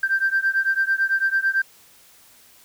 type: beating tone pair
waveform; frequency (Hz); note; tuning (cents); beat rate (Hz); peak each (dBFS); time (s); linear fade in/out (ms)
sine; 1568 / 1577; G6 / G6; 0 / +10; 9; -20 / -21; 0.03-1.62; 5
effects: tanh soft clip ceiling -11 dBFS + white hiss -52 dBFS RMS until 2.64 s